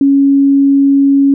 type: tone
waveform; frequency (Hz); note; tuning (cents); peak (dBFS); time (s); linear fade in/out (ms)
sine; 277.2; C#4; 0; -5; 0.01-1.34; 2
effects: none